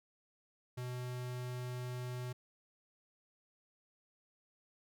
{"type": "tone", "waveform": "square", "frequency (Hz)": 124.7, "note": "B2", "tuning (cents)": 17, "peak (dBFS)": -40, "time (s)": [0.77, 2.33], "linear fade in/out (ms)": 10, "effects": []}